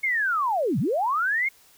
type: linear two-way sweep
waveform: sine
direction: down then up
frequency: 2198 to 113.6 to 2198 Hz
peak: -21 dBFS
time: 0.03-1.49 s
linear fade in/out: 10 ms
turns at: 0.79 s
effects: white hiss -56 dBFS RMS until 1.77 s